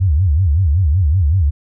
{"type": "tone with vibrato", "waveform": "sine", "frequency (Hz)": 83, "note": "E2", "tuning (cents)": 12, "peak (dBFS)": -10, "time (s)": [0, 1.51], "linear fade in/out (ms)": 20, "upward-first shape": "sine", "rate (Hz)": 5.3, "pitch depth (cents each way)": 290, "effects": []}